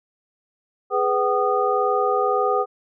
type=tone cluster; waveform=sine; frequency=414.9 / 496.6 / 761 / 1229 Hz; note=G#4 / B4 / F#5 / D#6; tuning=-2 / +9 / +48 / -22 cents; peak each=-23 dBFS; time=0.9-2.66 s; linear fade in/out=50 ms; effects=none